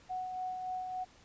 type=tone with tremolo; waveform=sine; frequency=740 Hz; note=F#5; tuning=in tune; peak=-34 dBFS; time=0.09-1.05 s; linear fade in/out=20 ms; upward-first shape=sine; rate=3.5 Hz; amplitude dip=35%; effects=pink hiss -61 dBFS RMS until 1.24 s + resampled to 16000 Hz